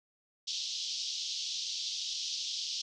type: band-pass noise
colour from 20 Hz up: white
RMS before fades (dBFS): -37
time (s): 0.47-2.82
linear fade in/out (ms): 10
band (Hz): 3100 to 5900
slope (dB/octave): 48
effects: none